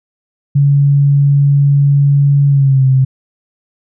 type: tone with pitch glide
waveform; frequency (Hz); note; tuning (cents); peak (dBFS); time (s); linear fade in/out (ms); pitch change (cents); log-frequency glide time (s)
sine; 141.5 to 132.02; C#3 to C3; +36 to +16; -6; 0.55-3.05; 10; -120; 2.48-2.85
effects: none